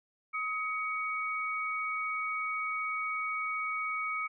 sine tone pair together, 1264.8 / 2242 Hz, D#6 / C#7, +28 / +19 cents, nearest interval minor seventh, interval 991 cents, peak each -34 / -34 dBFS, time 0.33-4.28 s, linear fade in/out 20 ms, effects none

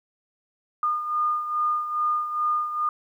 sine beating tone pair, 1217 / 1219.4 Hz, D#6 / D#6, -39 / -35 cents, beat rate 2.4 Hz, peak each -23 / -30 dBFS, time 0.83-2.89 s, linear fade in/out 2 ms, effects 10-bit

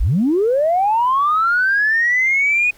sine linear sweep, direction up, 32 to 2494 Hz, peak -12 dBFS, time 0-2.71 s, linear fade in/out 10 ms, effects tanh soft clip ceiling -8 dBFS + pink hiss -49 dBFS RMS until 2.77 s

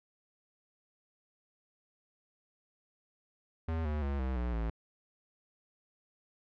square tone with pitch steps, 81.3 / 75.42 / 69.96 / 64.9 / 60.21 / 55.85 Hz, E2 / D2 / C#2 / C2 / B1 / A1, -23 / +47 / +17 / -13 / -43 / +27 cents, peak -32 dBFS, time 3.68-4.7 s, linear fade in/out 5 ms, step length 170 ms, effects low-pass 2000 Hz 12 dB/octave

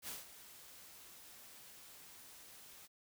white noise with ADSR envelope, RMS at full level -44 dBFS, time 0.02-2.88 s, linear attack 63 ms, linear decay 160 ms, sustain -13 dB, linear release 30 ms, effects none

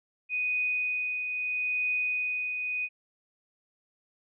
sine tone with tremolo, 2489 Hz, D#7, in tune, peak -25 dBFS, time 0.29-2.89 s, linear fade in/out 50 ms, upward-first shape triangle, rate 0.77 Hz, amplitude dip 45%, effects none

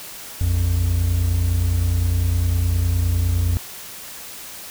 triangle tone pair together, 57.54 / 87.31 Hz, A#1 / F2, -22 / 0 cents, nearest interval perfect fifth, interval 722 cents, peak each -21 / -15 dBFS, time 0.41-3.57 s, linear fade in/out 0 ms, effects white hiss -36 dBFS RMS until 4.7 s

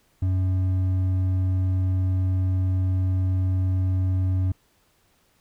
triangle tone with hard clipping, 92.9 Hz, F#2, 7 cents sharp, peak -21 dBFS, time 0.22-4.52 s, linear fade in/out 5 ms, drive 8 dB, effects pink hiss -64 dBFS RMS until 5.4 s

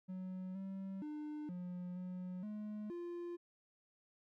triangle tone with pitch steps, 185.5 / 192.9 / 300.7 / 179 / 182 / 211.2 / 347.2 Hz, F#3 / G3 / D4 / F3 / F#3 / G#3 / F4, +5 / -28 / +41 / +43 / -28 / +29 / -10 cents, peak -40 dBFS, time 0.08-3.37 s, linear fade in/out 20 ms, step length 470 ms, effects none

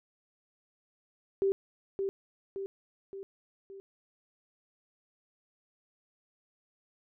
sine tone with echo, 390.7 Hz, G4, 6 cents flat, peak -24 dBFS, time 1.42-1.52 s, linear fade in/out 0 ms, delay 570 ms, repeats 4, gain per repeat -5 dB, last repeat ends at 3.8 s, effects none

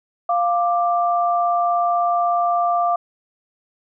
sine tone pair together, 698.5 / 1179.2 Hz, F5 / D6, 0 / +7 cents, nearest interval major sixth, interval 907 cents, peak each -17 / -21 dBFS, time 0.29-2.96 s, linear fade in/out 5 ms, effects none

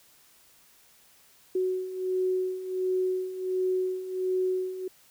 sine beating tone pair, 370 / 371.4 Hz, F#4 / F#4, 0 / +7 cents, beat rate 1.4 Hz, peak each -32 / -27 dBFS, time 1.55-4.88 s, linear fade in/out 5 ms, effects white hiss -59 dBFS RMS until 5.1 s

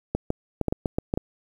clicks, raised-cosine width 2 ms, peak -10 dBFS, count 9, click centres 0.15 / 0.304 / 0.613 / 0.683 / 0.725 / 0.858 / 0.985 / 1.139 / 1.175 s, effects 8-bit

